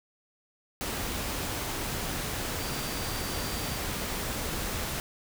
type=tone in noise; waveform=sine; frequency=4682 Hz; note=D8; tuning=6 cents flat; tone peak=-43 dBFS; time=2.6-3.78 s; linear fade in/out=0 ms; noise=pink; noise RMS=-33 dBFS; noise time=0.81-5 s; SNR=-13 dB; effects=none